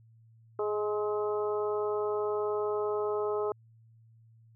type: harmonic tone with a mistuned harmonic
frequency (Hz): 209.7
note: G#3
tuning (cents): +17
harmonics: 2 / 3 / 4 / 5 / 6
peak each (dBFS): -29 / -38 / -40 / -41 / -40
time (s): 0.59-3.52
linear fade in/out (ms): 2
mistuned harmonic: 6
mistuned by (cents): +23
effects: added 113 Hz sine -56 dBFS peak until 4.55 s